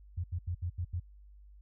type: tone bursts at uneven times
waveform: sine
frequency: 87.31 Hz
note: F2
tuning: in tune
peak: -31 dBFS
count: 6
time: 0.17-0.24 / 0.32-0.39 / 0.47-0.55 / 0.62-0.7 / 0.78-0.85 / 0.93-1 s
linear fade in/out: 10 ms
effects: added 50 Hz sine -52 dBFS peak until 1.61 s